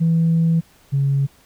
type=tone pair in turn; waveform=sine; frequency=164.81 / 138.59 Hz; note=E3 / C#3; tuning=0 / 0 cents; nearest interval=minor third; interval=300 cents; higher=first; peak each=-12 / -14 dBFS; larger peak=first; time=0-0.61 / 0.92-1.27 s; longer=first; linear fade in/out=20 ms; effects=tanh soft clip ceiling -10 dBFS + pink hiss -53 dBFS RMS until 1.45 s